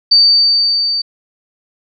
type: tone with level ramp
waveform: sine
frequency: 4602 Hz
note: D8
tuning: 36 cents flat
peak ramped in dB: -4 to -14 dBFS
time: 0.11-1.02 s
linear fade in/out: 10 ms
effects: none